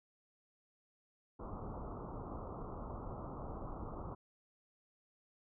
pink low-pass noise, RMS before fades -45 dBFS, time 1.39-4.15 s, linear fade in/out 10 ms, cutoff 1300 Hz, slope 96 dB/octave, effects none

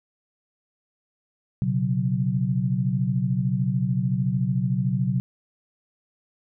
sine chord, B suspended second, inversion none, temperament equal with one note detuned, 123.47 / 137 / 185 Hz, B2 / C#3 / F#3, 0 / -20 / 0 cents, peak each -25 dBFS, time 1.62-5.2 s, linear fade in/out 0 ms, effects none

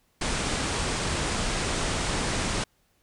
pink low-pass noise, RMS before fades -28 dBFS, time 0.21-2.64 s, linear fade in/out 5 ms, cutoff 9600 Hz, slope 96 dB/octave, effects pink hiss -68 dBFS RMS until 3.02 s

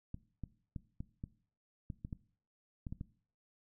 clicks, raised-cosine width 5 ms, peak -29 dBFS, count 11, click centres 0.144 / 0.437 / 0.762 / 1.005 / 1.239 / 1.902 / 2.049 / 2.128 / 2.868 / 2.925 / 3.011 s, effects noise-tail reverb RT60 0.5 s tail -19 dB re dry

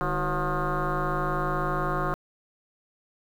sine tone with frequency modulation, 548 Hz, C#5, 20 cents flat, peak -23 dBFS, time 0.01-2.14 s, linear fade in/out 0 ms, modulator 174 Hz, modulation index 4.8, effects tanh soft clip ceiling -19 dBFS + 9-bit

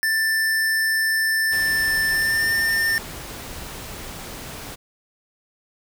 square tone with pitch glide, 1773 to 1802.9 Hz, A6 to A6, +13 to +42 cents, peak -19 dBFS, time 0.03-2.98 s, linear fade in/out 0 ms, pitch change +29 cents, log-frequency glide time 2.08-2.5 s
pink noise, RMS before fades -35 dBFS, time 1.51-4.76 s, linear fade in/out 20 ms
effects none

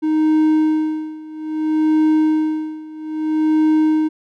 triangle tone with tremolo, 311.1 Hz, D#4, in tune, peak -9 dBFS, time 0.02-4.09 s, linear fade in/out 20 ms, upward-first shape sine, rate 0.61 Hz, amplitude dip 90%, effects none

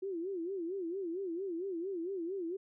sine tone with vibrato, 360.7 Hz, F#4, 44 cents flat, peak -35 dBFS, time 0.02-2.57 s, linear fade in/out 10 ms, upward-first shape sine, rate 4.4 Hz, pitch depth 170 cents each way, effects none

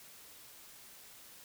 silence, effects white hiss -55 dBFS RMS until 1.44 s

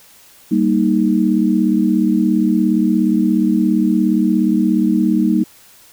sine chord, Eb major, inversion first, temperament equal with one note detuned, 196 / 233.1 / 312.4 Hz, G3 / Bb3 / Eb4, 0 / 0 / +7 cents, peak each -16 dBFS, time 0.51-5.44 s, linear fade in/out 10 ms, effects white hiss -46 dBFS RMS until 5.92 s

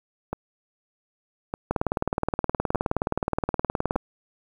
two click trains, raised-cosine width 1 ms, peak -9 / -14 dBFS, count 44 / 4, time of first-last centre 1.71-3.961 / 0.33-3.958 s, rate 19.1 / 0.827 Hz, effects 8-bit

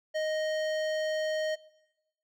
sine tone with hard clipping, 622.3 Hz, D#5, in tune, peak -30 dBFS, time 0.14-1.56 s, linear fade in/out 20 ms, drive 15 dB, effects noise-tail reverb RT60 1.0 s tail -21 dB re dry

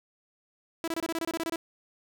sawtooth tone bursts, 329.6 Hz, E4, in tune, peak -25 dBFS, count 12, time 0.84-1.559 s, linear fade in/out 0 ms, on 37 ms, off 25 ms, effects none

